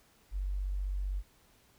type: tone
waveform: sine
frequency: 47.77 Hz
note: G1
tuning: 44 cents flat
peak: -31 dBFS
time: 0.31-1.23 s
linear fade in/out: 50 ms
effects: pink hiss -65 dBFS RMS until 1.78 s